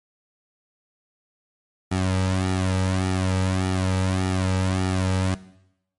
sawtooth tone with flanger, 93.5 Hz, F#2, 19 cents sharp, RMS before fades -22 dBFS, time 1.91-5.35 s, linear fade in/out 10 ms, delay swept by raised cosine 1.9 to 2.84 ms, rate 1.7 Hz, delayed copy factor -0.9, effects noise-tail reverb RT60 0.8 s tail -18 dB re dry + MP3 48 kbps

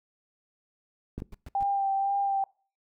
brown noise bursts, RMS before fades -41 dBFS, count 4, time 1.18-1.628 s, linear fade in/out 0 ms, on 22 ms, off 120 ms
clicks, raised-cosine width 3 ms, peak -22 dBFS, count 2, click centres 1.18 / 1.221 s
sine tone with vibrato, 790 Hz, G5, 13 cents sharp, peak -24 dBFS, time 1.55-2.44 s, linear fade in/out 2 ms, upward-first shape sine, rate 2 Hz, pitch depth 20 cents each way
effects noise-tail reverb RT60 0.4 s tail -24 dB re dry

